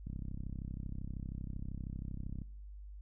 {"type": "click train", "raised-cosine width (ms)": 5, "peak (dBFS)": -30, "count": 78, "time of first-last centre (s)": [0.07, 2.418], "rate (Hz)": 32.8, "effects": ["noise-tail reverb RT60 0.7 s tail -23 dB re dry", "added 50 Hz sine -46 dBFS peak until 3.01 s"]}